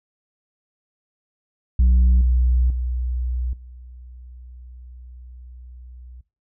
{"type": "tone with level steps", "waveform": "sine", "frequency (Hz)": 61.74, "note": "B1", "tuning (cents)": 0, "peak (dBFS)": [-9, -13, -21, -38], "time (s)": [1.79, 6.21], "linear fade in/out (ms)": 5, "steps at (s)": [2.21, 2.7, 3.53], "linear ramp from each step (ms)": 2, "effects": ["noise-tail reverb RT60 0.3 s tail -20 dB re dry", "tanh soft clip ceiling -11 dBFS"]}